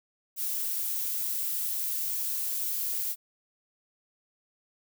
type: noise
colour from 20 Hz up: violet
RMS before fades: -31 dBFS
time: 0.36-3.16 s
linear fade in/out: 50 ms
effects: none